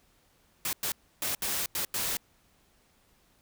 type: noise bursts at uneven times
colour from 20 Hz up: white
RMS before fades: -31 dBFS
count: 6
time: 0.65-0.73 / 0.83-0.92 / 1.22-1.35 / 1.42-1.66 / 1.75-1.85 / 1.94-2.17 s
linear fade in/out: 2 ms
effects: pink hiss -66 dBFS RMS until 3.41 s